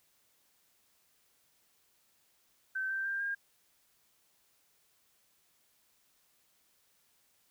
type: tone with pitch steps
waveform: sine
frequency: 1542 / 1565.3 / 1589 / 1613.1 Hz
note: G6 / G6 / G6 / G6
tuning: -29 / -3 / +23 / +49 cents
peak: -32 dBFS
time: 2.75-3.35 s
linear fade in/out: 10 ms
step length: 150 ms
effects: white hiss -71 dBFS RMS until 7.5 s